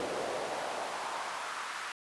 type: noise with high-pass filter sweep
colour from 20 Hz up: brown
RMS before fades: -37 dBFS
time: 0-1.92 s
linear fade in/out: 2 ms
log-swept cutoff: 470 to 1400 Hz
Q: 1.9
effects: resampled to 24000 Hz